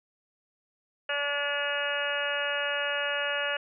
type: harmonic tone with a mistuned harmonic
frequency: 287.5 Hz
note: D4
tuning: 37 cents flat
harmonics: 2 / 3 / 4 / 5 / 6 / 7 / 8 / 9 / 10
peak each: -33 / -41 / -40 / -34 / -33 / -43 / -42 / -37 / -34 dBFS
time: 1.09-3.57 s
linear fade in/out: 5 ms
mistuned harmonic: 9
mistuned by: -19 cents
effects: none